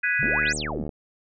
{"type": "chord", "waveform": "sine", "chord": "G# minor seventh", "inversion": "third", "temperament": "equal", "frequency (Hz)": [1480, 1661.2, 1975.5, 2489], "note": ["F#6", "G#6", "B6", "D#7"], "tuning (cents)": [0, 0, 0, 0], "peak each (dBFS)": [-27, -25, -27, -27], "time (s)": [0.03, 0.53], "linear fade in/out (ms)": 10}
{"type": "exponential two-way sweep", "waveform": "sine", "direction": "up then down", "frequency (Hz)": [110, 8800, 137.3], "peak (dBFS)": -29, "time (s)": [0.19, 0.84], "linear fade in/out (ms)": 5, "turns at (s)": 0.55}
{"type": "click train", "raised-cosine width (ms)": 2, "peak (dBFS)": -20, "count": 51, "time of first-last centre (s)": [0.23, 0.892], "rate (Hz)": 75.5}
{"effects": []}